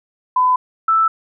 sine tone pair in turn, 1007 / 1320.4 Hz, B5 / E6, +33 / +2 cents, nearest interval perfect fourth, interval 469 cents, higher second, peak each -11 dBFS, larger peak neither, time 0.36-0.56 / 0.88-1.08 s, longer neither, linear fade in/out 5 ms, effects none

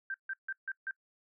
sine tone bursts, 1568 Hz, G6, in tune, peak -34 dBFS, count 5, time 0.1-0.91 s, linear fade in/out 2 ms, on 42 ms, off 150 ms, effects noise-tail reverb RT60 0.1 s tail -22 dB re dry

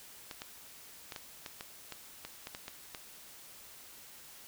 clicks, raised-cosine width 0.2 ms, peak -24 dBFS, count 12, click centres 0.312 / 0.419 / 1.122 / 1.162 / 1.462 / 1.609 / 1.923 / 2.25 / 2.471 / 2.549 / 2.681 / 2.948 s, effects white hiss -53 dBFS RMS until 4.47 s

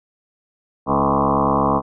sine tone with frequency modulation, 639 Hz, D#5, 46 cents sharp, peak -14 dBFS, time 0.86-1.82 s, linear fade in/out 50 ms, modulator 68.8 Hz, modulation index 7.3, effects none

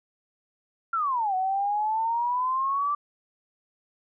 sine exponential two-way sweep, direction down then up, 1396.9 to 740 to 1176 Hz, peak -23 dBFS, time 0.93-2.95 s, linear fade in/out 5 ms, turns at 1.35 s, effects none

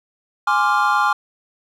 triangle chord, D half-diminished seventh, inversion second, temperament equal, 830.6 / 1046.5 / 1174.7 / 1396.9 Hz, Ab5 / C6 / D6 / F6, 0 / 0 / 0 / 0 cents, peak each -18 / -19 / -18 / -18 dBFS, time 0.47-1.13 s, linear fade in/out 5 ms, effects none

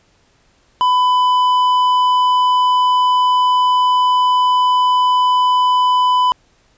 sine tone with hard clipping, 1000 Hz, B5, 21 cents sharp, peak -12 dBFS, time 0.81-6.32 s, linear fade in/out 0 ms, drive 6 dB, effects pink hiss -56 dBFS RMS until 6.77 s + resampled to 16000 Hz

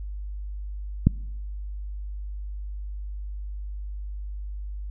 click, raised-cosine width 5 ms, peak -3 dBFS, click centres 1.07 s, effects noise-tail reverb RT60 1.0 s tail -25 dB re dry + added 50 Hz sine -31 dBFS peak until 4.9 s

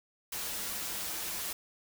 white noise with comb filter, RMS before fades -37 dBFS, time 0.32-1.53 s, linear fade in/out 5 ms, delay 7.5 ms, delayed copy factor -0.65, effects none

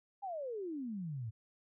sine exponential sweep, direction down, 827 to 103.83 Hz, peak -38 dBFS, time 0.22-1.31 s, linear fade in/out 20 ms, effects none

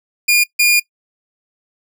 sawtooth tone bursts at uneven times, 2424 Hz, D#7, 46 cents flat, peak -6 dBFS, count 2, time 0.28-0.44 / 0.59-0.8 s, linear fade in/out 10 ms, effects noise-tail reverb RT60 0.1 s tail -20 dB re dry

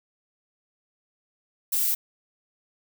violet noise, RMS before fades -24 dBFS, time 1.72-1.95 s, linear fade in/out 10 ms, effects none

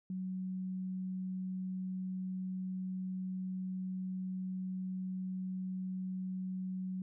sine tone, 186.2 Hz, F#3, 11 cents sharp, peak -36 dBFS, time 0.1-7.02 s, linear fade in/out 2 ms, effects none

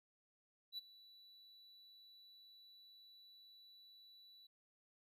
triangle tone with ADSR envelope, 3951 Hz, B7, in tune, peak -40 dBFS, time 0.72-4.47 s, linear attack 60 ms, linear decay 18 ms, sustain -19 dB, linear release 7 ms, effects none

